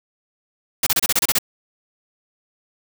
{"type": "noise bursts", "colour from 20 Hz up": "white", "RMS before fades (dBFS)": -17, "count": 9, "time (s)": [0.83, 1.386], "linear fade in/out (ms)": 5, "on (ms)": 36, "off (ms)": 29, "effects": []}